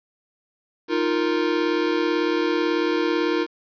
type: chord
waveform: square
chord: Eb suspended second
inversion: none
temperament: equal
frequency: 311.1 / 349.2 / 466.2 Hz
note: Eb4 / F4 / Bb4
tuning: 0 / 0 / 0 cents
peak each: -25 / -24 / -26 dBFS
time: 0.88-3.47 s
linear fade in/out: 50 ms
effects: resampled to 11025 Hz + 8-bit